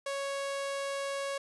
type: tone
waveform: sawtooth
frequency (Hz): 554.4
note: C#5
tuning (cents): 0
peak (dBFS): -29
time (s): 0.06-1.38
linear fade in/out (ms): 5
effects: resampled to 24000 Hz + 11-bit